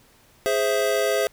square chord, Ab augmented, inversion none, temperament equal, 415.3 / 523.3 / 659.3 Hz, Ab4 / C5 / E5, 0 / 0 / 0 cents, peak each -25 dBFS, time 0.46-1.27 s, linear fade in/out 0 ms, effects pink hiss -56 dBFS RMS until 1.32 s

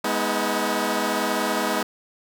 10% pulse chord, G# minor, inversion none, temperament equal with one note detuned, 207.7 / 246.9 / 319 Hz, G#3 / B3 / D#4, 0 / 0 / +43 cents, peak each -18 dBFS, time 0.04-1.83 s, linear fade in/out 5 ms, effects none

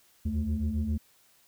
sine tone cluster, 74.9 / 82.3 / 218.3 Hz, D2 / E2 / A3, +35 / -2 / -13 cents, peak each -30 dBFS, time 0.25-0.98 s, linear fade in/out 10 ms, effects tanh soft clip ceiling -21 dBFS + white hiss -63 dBFS RMS until 1.47 s

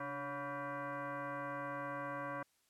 sine tone with frequency modulation, 289.9 Hz, D4, 22 cents flat, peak -39 dBFS, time 0-2.43 s, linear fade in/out 5 ms, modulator 425 Hz, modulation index 3.3, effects white hiss -75 dBFS RMS until 2.69 s + low-pass 12000 Hz 12 dB/octave

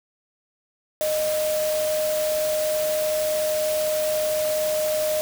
sine tone in noise, 616 Hz, D#5, 17 cents flat, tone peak -21 dBFS, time 1.01-5.21 s, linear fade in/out 0 ms, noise white, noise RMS -31 dBFS, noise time 1.01-5.21 s, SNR +7 dB, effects none

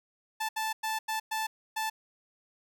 sawtooth tone bursts at uneven times, 878 Hz, A5, 4 cents flat, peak -26 dBFS, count 6, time 0.4-0.49 / 0.56-0.73 / 0.83-0.99 / 1.08-1.2 / 1.31-1.47 / 1.76-1.9 s, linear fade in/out 10 ms, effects none

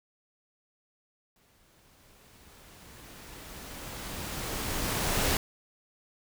pink noise with exponential growth, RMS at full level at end -26 dBFS, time 1.36-5.37 s, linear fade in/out 2 ms, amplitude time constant 870 ms, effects none

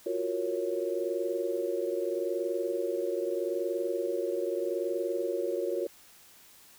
sine chord, Gb major seventh, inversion third, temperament equal, 349.2 / 370 / 466.2 / 554.4 Hz, F4 / Gb4 / Bb4 / Db5, 0 / 0 / 0 / 0 cents, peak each -34 dBFS, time 0.06-5.87 s, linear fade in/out 5 ms, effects white hiss -56 dBFS RMS until 6.78 s

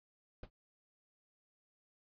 brown noise with exponential decay, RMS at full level -38 dBFS, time 0.43-0.5 s, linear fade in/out 5 ms, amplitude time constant 15 ms, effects resampled to 11025 Hz

